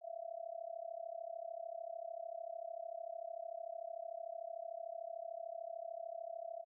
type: tone with amplitude modulation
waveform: sine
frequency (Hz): 670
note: E5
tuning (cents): +28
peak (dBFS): -39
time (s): 0.01-6.65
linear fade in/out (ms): 50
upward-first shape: sine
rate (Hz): 33.4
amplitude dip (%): 95
effects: none